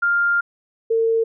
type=tone pair in turn; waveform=sine; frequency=1400 / 453.1 Hz; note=F6 / A#4; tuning=+4 / -49 cents; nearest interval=octave + minor sixth; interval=1953 cents; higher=first; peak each=-15 / -15 dBFS; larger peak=neither; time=0.02-0.41 / 0.9-1.24 s; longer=first; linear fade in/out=10 ms; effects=none